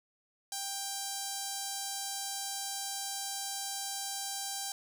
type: tone with notch filter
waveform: 5% pulse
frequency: 790 Hz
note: G5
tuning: 13 cents sharp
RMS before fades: -38 dBFS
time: 0.52-4.72 s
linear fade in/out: 2 ms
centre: 2100 Hz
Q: 0.63
effects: none